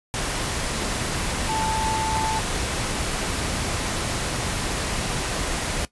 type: tone in noise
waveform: sine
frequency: 880 Hz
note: A5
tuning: in tune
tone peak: -24 dBFS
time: 1.49-2.39 s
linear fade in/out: 0 ms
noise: pink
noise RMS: -26 dBFS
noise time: 0.14-5.85 s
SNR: -1 dB
effects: noise-tail reverb RT60 0.1 s tail -17 dB re dry + resampled to 24000 Hz